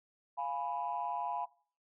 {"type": "chord", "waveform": "sine", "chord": "F diminished", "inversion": "none", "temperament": "equal", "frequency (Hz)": [698.5, 830.6, 987.8], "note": ["F5", "Ab5", "Cb6"], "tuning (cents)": [0, 0, 0], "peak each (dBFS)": [-39, -37, -37], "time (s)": [0.37, 1.46], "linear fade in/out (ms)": 20, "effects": ["noise-tail reverb RT60 0.4 s tail -19 dB re dry", "tanh soft clip ceiling -26 dBFS"]}